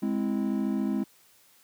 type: chord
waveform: triangle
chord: Ab augmented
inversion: none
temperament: equal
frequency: 207.7 / 261.6 / 329.6 Hz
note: Ab3 / C4 / E4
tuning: 0 / 0 / 0 cents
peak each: -26 / -28 / -31 dBFS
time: 0.02-1.04 s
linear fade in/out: 10 ms
effects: white hiss -60 dBFS RMS until 1.63 s + high-pass 80 Hz 12 dB/octave